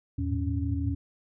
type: tone cluster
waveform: sine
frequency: 80.8 / 100.8 / 107.9 / 113.7 / 278.4 Hz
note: E2 / G2 / A2 / A#2 / C#4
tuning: -34 / +49 / -33 / -43 / +8 cents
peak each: -29 / -35 / -37 / -34 / -32 dBFS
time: 0.18-0.95 s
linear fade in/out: 10 ms
effects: none